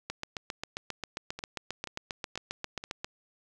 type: two click trains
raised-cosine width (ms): 0.2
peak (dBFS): -17 / -22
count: 23 / 4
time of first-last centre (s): 0.1-3.045 / 1.39-2.839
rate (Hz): 7.47 / 2.07
effects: none